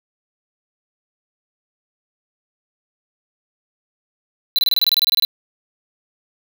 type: tone bursts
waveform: square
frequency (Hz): 4000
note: B7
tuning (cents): +21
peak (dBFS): -13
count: 14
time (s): 4.56-5.249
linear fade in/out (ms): 0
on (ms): 26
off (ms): 25
effects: none